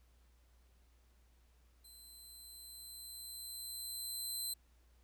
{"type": "tone with level ramp", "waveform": "15% pulse", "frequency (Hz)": 4080, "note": "C8", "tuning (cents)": -44, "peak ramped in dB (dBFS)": [-50, -31], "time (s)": [1.84, 4.54], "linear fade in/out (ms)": 10, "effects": ["added 60 Hz sine -65 dBFS peak until 5.03 s", "pink hiss -75 dBFS RMS until 5.03 s"]}